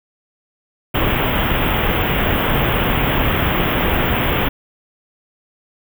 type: band-stop noise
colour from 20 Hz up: pink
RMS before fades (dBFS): -17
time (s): 0.94-4.49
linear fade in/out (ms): 10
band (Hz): 3400 to 14000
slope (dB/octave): 96
effects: none